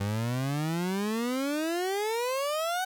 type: exponential sweep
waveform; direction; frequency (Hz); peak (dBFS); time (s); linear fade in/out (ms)
30% pulse; up; 98 to 760; -25; 0-2.85; 10
effects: none